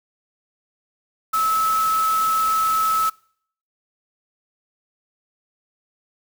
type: tone in noise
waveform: sine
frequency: 1300 Hz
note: E6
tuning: 24 cents flat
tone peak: -17 dBFS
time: 1.33-3.1 s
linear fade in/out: 10 ms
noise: white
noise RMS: -31 dBFS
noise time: 1.33-3.1 s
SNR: +11 dB
effects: noise-tail reverb RT60 0.6 s tail -24 dB re dry